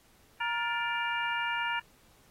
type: harmonic tone with a mistuned harmonic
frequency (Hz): 470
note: A#4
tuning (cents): +14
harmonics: 2 / 3 / 4 / 5 / 6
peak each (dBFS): -33 / -35 / -36 / -37 / -38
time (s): 0.4-1.8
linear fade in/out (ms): 10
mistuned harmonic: 4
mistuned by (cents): -120
effects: pink hiss -63 dBFS RMS until 2.3 s + AAC 48 kbps